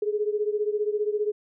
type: beating tone pair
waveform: sine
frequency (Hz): 415.3 / 430.3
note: G#4 / A4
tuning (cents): 0 / -39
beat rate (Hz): 15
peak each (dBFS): -25 / -28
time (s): 0.02-1.32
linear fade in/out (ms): 5
effects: none